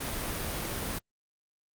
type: noise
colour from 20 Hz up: pink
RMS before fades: -34 dBFS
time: 0-0.99 s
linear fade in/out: 10 ms
effects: Opus 32 kbps